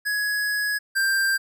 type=tone pair in turn; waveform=square; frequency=1675 / 1581 Hz; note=G#6 / G6; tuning=+14 / +14 cents; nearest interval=minor second; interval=100 cents; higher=first; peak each=-23 / -20 dBFS; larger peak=second; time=0.05-0.79 / 0.95-1.38 s; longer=first; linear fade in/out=20 ms; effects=none